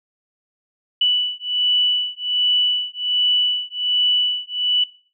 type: beating tone pair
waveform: sine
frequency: 2964 / 2965.3 Hz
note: F#7 / F#7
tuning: +2 / +3 cents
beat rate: 1.3 Hz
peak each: -19 dBFS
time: 1.01-4.84 s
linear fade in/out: 5 ms
effects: noise-tail reverb RT60 0.4 s tail -19 dB re dry